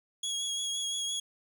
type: tone with vibrato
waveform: 25% pulse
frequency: 3322 Hz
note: G#7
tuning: in tune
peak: -27 dBFS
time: 0.23-1.2 s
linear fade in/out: 5 ms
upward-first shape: triangle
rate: 5.8 Hz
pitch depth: 25 cents each way
effects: none